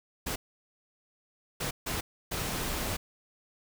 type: noise bursts at uneven times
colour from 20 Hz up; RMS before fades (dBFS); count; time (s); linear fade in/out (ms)
pink; -33; 4; 0.26-0.36 / 1.6-1.71 / 1.86-2.01 / 2.31-2.97; 10
effects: none